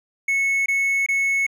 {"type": "tone bursts", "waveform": "triangle", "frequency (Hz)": 2200, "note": "C#7", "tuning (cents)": -14, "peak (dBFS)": -16, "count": 3, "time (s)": [0.28, 1.466], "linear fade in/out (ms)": 5, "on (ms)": 380, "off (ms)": 23, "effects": []}